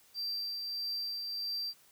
triangle tone with tremolo, 4699 Hz, D8, in tune, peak -32 dBFS, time 0.14-1.74 s, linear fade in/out 50 ms, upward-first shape triangle, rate 1.6 Hz, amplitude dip 35%, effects white hiss -63 dBFS RMS until 1.91 s

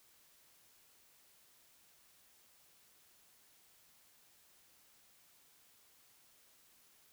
silence, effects white hiss -67 dBFS RMS until 7.12 s

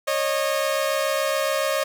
sawtooth tone pair together, 547.9 / 615 Hz, C#5 / D#5, -20 / -20 cents, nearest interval major second, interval 200 cents, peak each -20 dBFS, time 0.07-1.84 s, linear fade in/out 10 ms, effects none

